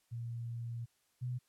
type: tone pair in turn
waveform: sine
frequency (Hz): 117.4 / 124.38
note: A#2 / B2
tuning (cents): +13 / +13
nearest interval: minor second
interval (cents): 100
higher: second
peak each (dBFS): -38 / -35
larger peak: second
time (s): 0.11-0.86 / 1.21-1.39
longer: first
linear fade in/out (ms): 20
effects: white hiss -75 dBFS RMS until 1.48 s + low-pass 12000 Hz 12 dB/octave